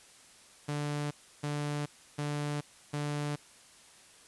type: tone bursts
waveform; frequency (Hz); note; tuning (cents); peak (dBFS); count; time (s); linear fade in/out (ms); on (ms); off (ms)
sawtooth; 146.83; D3; 0; -28; 4; 0.68-3.36; 10; 430; 320
effects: white hiss -57 dBFS RMS until 4.27 s + resampled to 24000 Hz

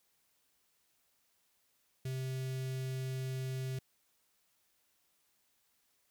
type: tone with notch filter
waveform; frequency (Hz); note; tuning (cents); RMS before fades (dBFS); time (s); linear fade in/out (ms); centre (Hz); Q
square; 130.81; C3; 0; -38; 2.05-3.79; 5; 1000; 0.7
effects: white hiss -75 dBFS RMS until 6.1 s

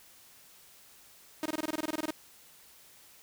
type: tone bursts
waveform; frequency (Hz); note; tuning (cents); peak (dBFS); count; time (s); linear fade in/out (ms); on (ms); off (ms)
sawtooth; 311.1; D#4; 0; -26; 14; 1.43-2.107; 2; 27; 23
effects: white hiss -57 dBFS RMS until 3.22 s

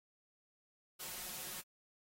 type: noise with comb filter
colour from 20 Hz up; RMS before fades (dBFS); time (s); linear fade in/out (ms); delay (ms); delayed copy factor
white; -45; 0.99-1.62; 20; 5.5; +0.65
effects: AAC 48 kbps

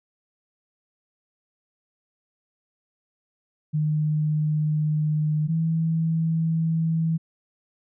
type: tone pair in turn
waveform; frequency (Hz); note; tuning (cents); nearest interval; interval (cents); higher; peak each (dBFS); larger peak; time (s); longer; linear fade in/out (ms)
sine; 152.7 / 162.44; D#3 / E3; -32 / -25; minor second; 107; second; -20; neither; 3.73-5.48 / 5.48-7.18; first; 20
effects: none

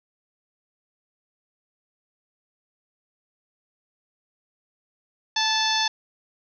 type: harmonic tone with a mistuned harmonic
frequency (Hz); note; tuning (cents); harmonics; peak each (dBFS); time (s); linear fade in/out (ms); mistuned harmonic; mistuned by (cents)
880; A5; 0; 1 / 2 / 3 / 4 / 5 / 6 / 7; -26 / -28 / -32 / -26 / -28 / -29 / -32; 5.36-5.88; 5; 2; -20
effects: none

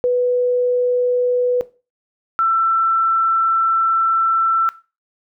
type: tone pair in turn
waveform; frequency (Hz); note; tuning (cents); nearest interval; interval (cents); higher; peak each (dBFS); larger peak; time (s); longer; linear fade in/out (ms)
sine; 493.9 / 1337.7; B4 / E6; 0 / +25; octave + perfect fourth; 1725; second; -13; neither; 0.04-1.61 / 2.39-4.69; second; 0
effects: noise-tail reverb RT60 0.3 s tail -17 dB re dry

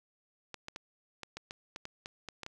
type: clicks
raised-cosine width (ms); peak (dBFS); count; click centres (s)
0.2; -24; 12; 0.543 / 0.684 / 0.761 / 1.233 / 1.37 / 1.509 / 1.761 / 1.854 / 2.059 / 2.287 / 2.433 / 2.464
effects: none

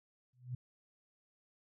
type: tone with exponential growth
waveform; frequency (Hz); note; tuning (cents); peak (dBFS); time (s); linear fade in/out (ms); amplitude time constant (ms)
sine; 125; B2; +21; -34; 0.33-0.55; 5; 46
effects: none

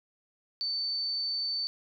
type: tone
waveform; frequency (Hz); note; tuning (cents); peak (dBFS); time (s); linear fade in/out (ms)
sine; 4536; C#8; +39; -29; 0.61-1.67; 0
effects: none

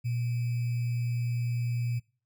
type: tone with sample-and-hold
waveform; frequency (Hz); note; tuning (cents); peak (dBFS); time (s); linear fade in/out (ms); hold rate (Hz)
sine; 120; B2; -49; -27; 0.04-2; 20; 2450
effects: noise-tail reverb RT60 0.4 s tail -24 dB re dry

